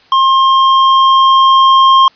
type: tone with level ramp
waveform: square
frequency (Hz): 1065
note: C6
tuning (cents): +30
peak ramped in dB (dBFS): -7 to -4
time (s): 0.12-2.08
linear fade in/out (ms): 2
effects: white hiss -46 dBFS RMS until 2.15 s + resampled to 11025 Hz